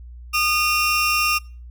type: tone pair together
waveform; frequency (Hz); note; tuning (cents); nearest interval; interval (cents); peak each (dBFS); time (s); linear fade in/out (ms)
30% pulse; 1222 / 2743; D#6 / F7; -32 / -32; octave + major second; 1400; -18 / -17; 0.33-1.39; 20
effects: noise-tail reverb RT60 0.4 s tail -25 dB re dry + added 60 Hz sine -36 dBFS peak until 1.7 s